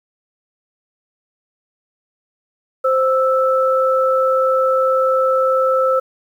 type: tone pair together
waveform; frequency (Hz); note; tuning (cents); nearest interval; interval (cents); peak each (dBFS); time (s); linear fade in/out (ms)
sine; 523.2 / 1318.5; C5 / E6; 0 / 0; octave + major third; 1600; -14 / -17; 2.84-6; 10
effects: 8-bit